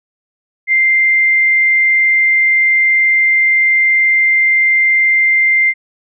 sine tone, 2093 Hz, C7, in tune, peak -8 dBFS, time 0.67-5.74 s, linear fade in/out 50 ms, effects none

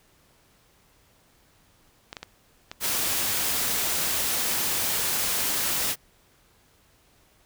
clicks, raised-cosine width 0.2 ms, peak -18 dBFS, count 7, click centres 2.129 / 2.168 / 2.23 / 2.715 / 2.843 / 3.996 / 4.52 s
white noise, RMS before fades -26 dBFS, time 2.8-5.96 s, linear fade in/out 50 ms
effects pink hiss -61 dBFS RMS until 7.45 s

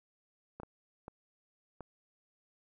clicks, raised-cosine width 1 ms, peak -30 dBFS, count 4, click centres 0.6 / 0.633 / 1.081 / 1.807 s, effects 12-bit

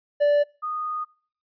triangle / sine tone pair in turn, 583 / 1235.3 Hz, D5 / D#6, -13 / -13 cents, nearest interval octave + minor second, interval 1300 cents, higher second, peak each -14 / -26 dBFS, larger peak first, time 0.2-0.44 / 0.62-1.05 s, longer second, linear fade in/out 20 ms, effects noise-tail reverb RT60 0.5 s tail -26 dB re dry + resampled to 11025 Hz

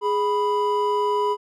triangle tone pair together, 415.3 / 987.8 Hz, G#4 / B5, 0 / 0 cents, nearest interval octave + minor third, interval 1500 cents, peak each -20 dBFS, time 0.01-1.37 s, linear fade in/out 50 ms, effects none

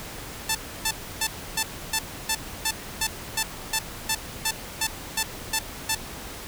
5% pulse tone bursts, 883 Hz, A5, 6 cents sharp, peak -10 dBFS, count 16, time 0.49-5.95 s, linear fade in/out 5 ms, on 60 ms, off 300 ms, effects pink hiss -38 dBFS RMS until 6.47 s

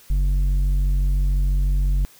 square tone with low-pass filter, 47 Hz, F#1, 28 cents sharp, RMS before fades -19 dBFS, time 0.1-2.05 s, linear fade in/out 0 ms, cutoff 110 Hz, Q 1, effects white hiss -50 dBFS RMS until 2.19 s

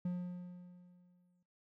triangle tone with exponential decay, 178.4 Hz, F3, 37 cents sharp, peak -31 dBFS, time 0.05-1.43 s, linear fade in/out 5 ms, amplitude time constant 300 ms, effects noise-tail reverb RT60 0.3 s tail -23 dB re dry

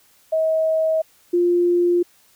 sine tone pair in turn, 638 / 350.1 Hz, D#5 / F4, +43 / +4 cents, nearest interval minor seventh, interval 1039 cents, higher first, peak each -16 / -14 dBFS, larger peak second, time 0.32-1.02 / 1.33-2.03 s, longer neither, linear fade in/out 10 ms, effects white hiss -56 dBFS RMS until 2.35 s

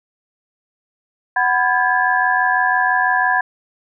sine tone cluster, 745 / 995 / 1625 / 1711 Hz, F#5 / B5 / G#6 / A6, +12 / +13 / -38 / -49 cents, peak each -19 dBFS, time 1.36-3.41 s, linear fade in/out 5 ms, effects none

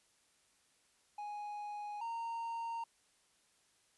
triangle tone pair in turn, 830.6 / 922.4 Hz, G#5 / A#5, 0 / -19 cents, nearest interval major second, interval 181 cents, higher second, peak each -39 / -36 dBFS, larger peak second, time 1.18-2.01 / 2.01-2.84 s, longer neither, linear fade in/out 5 ms, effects white hiss -72 dBFS RMS until 3.97 s + resampled to 24000 Hz

